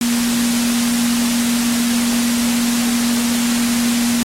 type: tone in noise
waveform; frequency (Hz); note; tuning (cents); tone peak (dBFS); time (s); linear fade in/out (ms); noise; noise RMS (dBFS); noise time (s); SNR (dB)
sine; 237.5; A#3; +33; -15; 0.01-4.23; 2; white; -21; 0.01-4.23; +3
effects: low-pass 10000 Hz 12 dB/octave + AAC 48 kbps